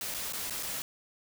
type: noise with dropouts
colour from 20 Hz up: white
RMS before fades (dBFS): -36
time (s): 0.01-0.82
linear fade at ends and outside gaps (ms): 1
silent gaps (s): 0.141-0.145 / 0.324-0.333 / 0.499-0.506 / 0.627-0.631
effects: none